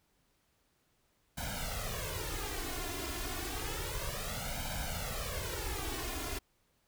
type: noise with flanger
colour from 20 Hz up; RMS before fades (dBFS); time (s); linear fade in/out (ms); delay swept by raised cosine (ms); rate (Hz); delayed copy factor
pink; -38; 1.37-6.39; 10; 1.3 to 2.9; 0.3; +1
effects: pink hiss -74 dBFS RMS until 6.87 s